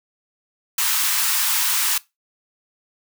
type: high-pass noise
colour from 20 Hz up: white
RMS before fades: -20 dBFS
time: 0.78-1.98 s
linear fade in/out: 5 ms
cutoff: 850 Hz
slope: 96 dB/octave
effects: noise-tail reverb RT60 0.2 s tail -20 dB re dry